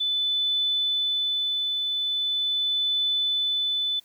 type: tone with tremolo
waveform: sine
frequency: 3500 Hz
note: A7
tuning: 10 cents flat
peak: -21 dBFS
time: 0-4 s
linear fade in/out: 10 ms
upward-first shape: triangle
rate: 0.41 Hz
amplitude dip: 30%
effects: white hiss -60 dBFS RMS until 4.04 s